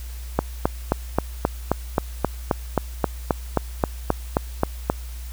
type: click train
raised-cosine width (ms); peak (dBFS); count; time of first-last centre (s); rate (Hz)
1; -3; 18; 0.39-4.899; 3.77
effects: added 60 Hz sine -31 dBFS peak until 5.32 s + white hiss -45 dBFS RMS until 5.32 s